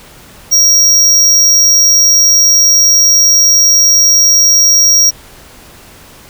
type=tone; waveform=square; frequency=5650 Hz; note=F8; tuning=19 cents sharp; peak=-5 dBFS; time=0.51-5.11 s; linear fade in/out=20 ms; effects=pink hiss -37 dBFS RMS until 6.29 s